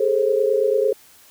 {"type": "tone cluster", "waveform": "sine", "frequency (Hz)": [410.6, 439.6, 531], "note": ["G#4", "A4", "C5"], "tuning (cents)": [-20, -2, 25], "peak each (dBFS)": -20, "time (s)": [0, 0.93], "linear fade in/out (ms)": 5, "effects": ["white hiss -50 dBFS RMS until 1.3 s"]}